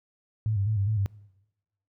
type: tone with vibrato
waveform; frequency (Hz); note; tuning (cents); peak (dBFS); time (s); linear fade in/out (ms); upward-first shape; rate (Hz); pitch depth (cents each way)
sine; 103.6; G#2; -4; -23; 0.46-1.06; 0; square; 4.9; 85
effects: noise-tail reverb RT60 1.0 s tail -23 dB re dry